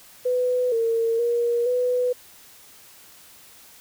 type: tone with pitch steps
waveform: sine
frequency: 499.1 / 457.1 / 474 / 496.5 Hz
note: B4 / A#4 / A#4 / B4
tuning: +18 / -34 / +29 / +9 cents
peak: -19 dBFS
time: 0.25-2.13 s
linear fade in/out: 10 ms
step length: 470 ms
effects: white hiss -49 dBFS RMS until 3.8 s